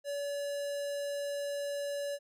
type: tone with notch filter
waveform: square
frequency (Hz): 571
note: D5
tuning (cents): -49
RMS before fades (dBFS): -36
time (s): 0.04-2.19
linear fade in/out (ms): 50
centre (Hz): 2200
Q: 1.4
effects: low-pass 12000 Hz 12 dB/octave